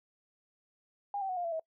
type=tone with pitch steps; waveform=sine; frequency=809 / 772.5 / 737.6 / 704.3 / 672.5 / 642.1 Hz; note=G#5 / G5 / F#5 / F5 / E5 / E5; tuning=-46 / -26 / -6 / +14 / +34 / -46 cents; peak=-32 dBFS; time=1.14-1.596 s; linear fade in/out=2 ms; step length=76 ms; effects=noise-tail reverb RT60 0.1 s tail -24 dB re dry